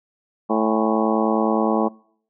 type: harmonic tone with a mistuned harmonic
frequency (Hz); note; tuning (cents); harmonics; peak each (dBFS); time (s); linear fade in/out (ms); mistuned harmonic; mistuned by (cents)
110; A2; 0; 2 / 3 / 4 / 5 / 6 / 7 / 8 / 9 / 10; -22 / -24 / -25 / -26 / -27 / -27 / -28 / -29 / -29; 0.49-1.89; 20; 8; -82
effects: noise-tail reverb RT60 0.6 s tail -25 dB re dry